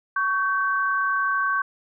sine tone pair together, 1118.3 / 1549 Hz, C#6 / G6, +15 / -21 cents, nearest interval tritone, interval 564 cents, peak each -23 dBFS, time 0.16-1.62 s, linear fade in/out 5 ms, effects none

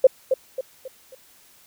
sine tone with echo, 523.3 Hz, C5, in tune, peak -7 dBFS, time 0.04-0.07 s, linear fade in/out 5 ms, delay 270 ms, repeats 4, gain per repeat -8 dB, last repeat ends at 1.15 s, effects white hiss -54 dBFS RMS until 1.66 s

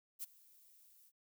violet noise with ADSR envelope, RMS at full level -41 dBFS, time 0.19-1.12 s, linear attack 42 ms, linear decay 19 ms, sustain -24 dB, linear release 47 ms, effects none

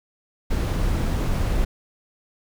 brown noise, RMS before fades -22 dBFS, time 0.5-1.65 s, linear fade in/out 10 ms, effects none

